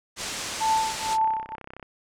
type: low-pass noise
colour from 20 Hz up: white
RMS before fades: -33 dBFS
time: 0.16-1.18 s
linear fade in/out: 50 ms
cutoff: 7900 Hz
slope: 24 dB/octave
type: tone with tremolo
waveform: sine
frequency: 882 Hz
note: A5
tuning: 4 cents sharp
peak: -18 dBFS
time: 0.6-1.56 s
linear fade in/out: 20 ms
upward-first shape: triangle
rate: 2 Hz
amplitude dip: 100%
type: click train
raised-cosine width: 0.5 ms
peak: -25 dBFS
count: 27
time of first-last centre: 1.03-1.828 s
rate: 32.6 Hz
effects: none